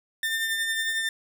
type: tone with tremolo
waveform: 30% pulse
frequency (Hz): 1799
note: A6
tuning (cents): +38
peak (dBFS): -21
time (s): 0.23-1.09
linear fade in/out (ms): 2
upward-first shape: triangle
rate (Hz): 11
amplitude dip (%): 40
effects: none